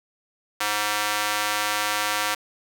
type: tone with high-pass filter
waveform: square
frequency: 105 Hz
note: G#2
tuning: 19 cents sharp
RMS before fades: -25 dBFS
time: 0.6-2.35 s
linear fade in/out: 10 ms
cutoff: 1100 Hz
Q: 0.88
effects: 7-bit